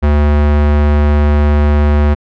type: tone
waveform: square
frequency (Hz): 73.6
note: D2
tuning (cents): +4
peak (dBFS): -8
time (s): 0.02-2.15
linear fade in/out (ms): 20
effects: low-pass 2000 Hz 12 dB/octave